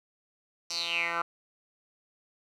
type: tone with band-pass filter sweep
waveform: 10% pulse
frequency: 169.5 Hz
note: E3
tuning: 49 cents sharp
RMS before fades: -31 dBFS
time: 0.7-1.22 s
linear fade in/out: 5 ms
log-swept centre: 5400 to 1300 Hz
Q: 6.7
effects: none